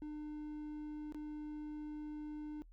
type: tone with dropouts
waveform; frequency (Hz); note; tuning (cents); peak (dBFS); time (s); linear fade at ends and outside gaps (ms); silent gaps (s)
triangle; 301.3; D4; +44; -40; 0.02-2.62; 0; 1.123-1.146
effects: noise-tail reverb RT60 0.1 s tail -23 dB re dry + added 40 Hz sine -56 dBFS peak until 2.72 s